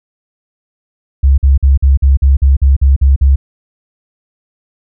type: tone bursts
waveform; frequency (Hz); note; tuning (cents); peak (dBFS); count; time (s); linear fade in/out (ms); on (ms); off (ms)
sine; 68.1; C#2; -30; -4; 11; 1.23-3.36; 10; 150; 48
effects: none